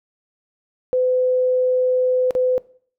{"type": "tone with dropouts", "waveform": "sine", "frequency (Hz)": 507, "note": "B4", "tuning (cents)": 45, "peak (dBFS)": -15, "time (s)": [0.93, 2.58], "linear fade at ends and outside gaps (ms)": 0, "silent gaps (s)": [2.308, 2.351], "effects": ["noise-tail reverb RT60 0.5 s tail -20 dB re dry"]}